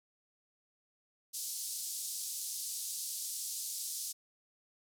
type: band-pass noise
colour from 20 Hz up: white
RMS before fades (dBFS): -40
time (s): 1.33-4.13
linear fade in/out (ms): 20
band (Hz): 4500 to 12000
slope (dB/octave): 24
effects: none